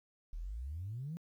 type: exponential sweep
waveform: sine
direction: up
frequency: 36.71 to 174.61 Hz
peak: -38 dBFS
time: 0.33-1.17 s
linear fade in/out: 0 ms
effects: tanh soft clip ceiling -34 dBFS + 12-bit